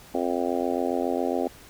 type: harmonic tone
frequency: 87.31 Hz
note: F2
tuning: in tune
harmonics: 3 / 4 / 5 / 6 / 7 / 8 / 9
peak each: -29 / -30 / -31 / -32 / -32 / -33 / -34 dBFS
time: 0.14-1.48 s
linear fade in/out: 5 ms
effects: pink hiss -49 dBFS RMS until 1.69 s